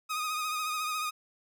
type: tone with vibrato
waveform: sawtooth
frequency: 1244.5 Hz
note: D#6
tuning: in tune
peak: -27 dBFS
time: 0.09-1.11 s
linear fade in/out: 20 ms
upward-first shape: sine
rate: 14 Hz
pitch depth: 37 cents each way
effects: none